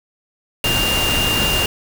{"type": "tone in noise", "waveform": "sine", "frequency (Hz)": 2800, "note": "F7", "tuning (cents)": 4, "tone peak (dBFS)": -18, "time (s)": [0.64, 1.66], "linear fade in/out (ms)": 2, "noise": "pink", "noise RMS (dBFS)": -20, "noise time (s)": [0.64, 1.66], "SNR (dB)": -1, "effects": []}